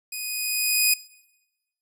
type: tone with level ramp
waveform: 10% pulse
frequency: 2489 Hz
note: D#7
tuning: in tune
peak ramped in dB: -22 to -7 dBFS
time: 0.12-0.94 s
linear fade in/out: 5 ms
effects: noise-tail reverb RT60 1.0 s tail -21 dB re dry